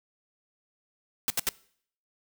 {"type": "noise bursts", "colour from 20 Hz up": "white", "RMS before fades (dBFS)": -26, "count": 3, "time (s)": [1.28, 1.489], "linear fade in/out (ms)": 0, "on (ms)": 21, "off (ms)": 73, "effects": ["noise-tail reverb RT60 0.6 s tail -22 dB re dry"]}